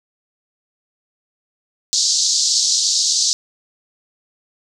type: band-pass noise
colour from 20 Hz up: pink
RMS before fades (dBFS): -17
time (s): 1.93-3.33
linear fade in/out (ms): 0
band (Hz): 4100 to 7200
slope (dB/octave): 48
effects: none